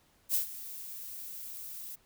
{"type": "noise with ADSR envelope", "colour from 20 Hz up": "violet", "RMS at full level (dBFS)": -27, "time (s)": [0.29, 1.96], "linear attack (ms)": 57, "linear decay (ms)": 110, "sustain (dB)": -16, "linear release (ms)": 14, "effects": ["pink hiss -67 dBFS RMS until 2.05 s"]}